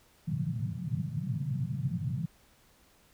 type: band-pass noise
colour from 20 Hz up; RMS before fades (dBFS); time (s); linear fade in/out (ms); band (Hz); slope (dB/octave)
pink; -33; 0.27-2.26; 10; 110 to 180; 48
effects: pink hiss -63 dBFS RMS until 3.13 s